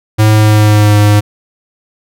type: tone with pitch glide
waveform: square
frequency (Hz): 107.9 to 104.1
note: A2 to G#2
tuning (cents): -33 to +5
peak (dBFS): -5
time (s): 0.18-1.21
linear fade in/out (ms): 20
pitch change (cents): -62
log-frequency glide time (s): 0.31-0.97
effects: none